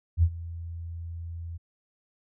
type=tone with ADSR envelope; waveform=sine; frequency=84.1 Hz; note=E2; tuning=35 cents sharp; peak=-15 dBFS; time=0.17-1.58 s; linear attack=58 ms; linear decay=62 ms; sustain=-19 dB; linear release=18 ms; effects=none